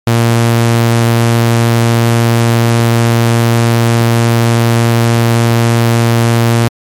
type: tone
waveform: sawtooth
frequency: 116.54 Hz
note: A#2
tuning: in tune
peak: -3 dBFS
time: 0.07-6.68 s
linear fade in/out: 0 ms
effects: MP3 64 kbps